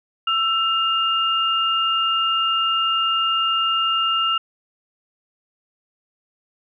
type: tone pair together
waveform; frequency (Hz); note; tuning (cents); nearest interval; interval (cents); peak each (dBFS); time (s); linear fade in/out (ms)
sine; 1331 / 2820; E6 / F7; +16 / +16; octave + minor second; 1300; -20; 0.27-4.38; 5
effects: none